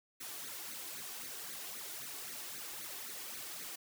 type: noise with flanger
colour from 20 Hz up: white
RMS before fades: -45 dBFS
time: 0.2-3.76 s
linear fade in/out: 10 ms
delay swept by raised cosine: 0.47 to 2.77 ms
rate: 3.8 Hz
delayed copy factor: +0.75
effects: high-pass 150 Hz 12 dB/octave